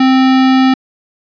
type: tone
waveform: square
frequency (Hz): 261.6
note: C4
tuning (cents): 0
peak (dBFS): -7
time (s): 0-0.74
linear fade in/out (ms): 5
effects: resampled to 11025 Hz